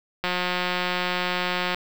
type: click train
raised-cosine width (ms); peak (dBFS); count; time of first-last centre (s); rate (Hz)
0.3; -9; 272; 0.24-1.746; 180
effects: 7-bit